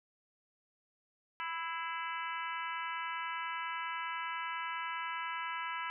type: harmonic tone with a mistuned harmonic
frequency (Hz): 330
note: E4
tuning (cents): +2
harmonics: 3 / 4 / 5 / 6 / 7 / 8 / 9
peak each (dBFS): -40 / -42 / -44 / -46 / -47 / -48 / -49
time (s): 1.4-5.9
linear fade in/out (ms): 0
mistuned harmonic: 6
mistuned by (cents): +47
effects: none